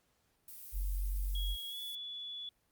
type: noise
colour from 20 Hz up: violet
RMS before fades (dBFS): -49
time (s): 0.48-1.95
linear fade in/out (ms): 2
type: tone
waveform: sine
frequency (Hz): 46.81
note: F#1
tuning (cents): +21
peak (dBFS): -32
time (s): 0.72-1.57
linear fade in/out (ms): 50
type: tone with pitch glide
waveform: sine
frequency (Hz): 3316 to 3427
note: G#7 to A7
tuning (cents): -3 to -46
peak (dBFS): -40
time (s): 1.35-2.49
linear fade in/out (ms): 2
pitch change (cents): +57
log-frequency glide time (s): 1.69-1.78
effects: pink hiss -75 dBFS RMS until 2.71 s + Opus 48 kbps